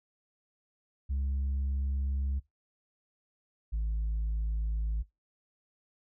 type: tone pair in turn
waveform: sine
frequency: 68.1 / 54.05 Hz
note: C#2 / A1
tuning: -30 / -30 cents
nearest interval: major third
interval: 400 cents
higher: first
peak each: -26 dBFS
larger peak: neither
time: 1.09-2.4 / 3.72-5.03 s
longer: neither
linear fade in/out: 20 ms
effects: noise-tail reverb RT60 0.2 s tail -22 dB re dry + tanh soft clip ceiling -27 dBFS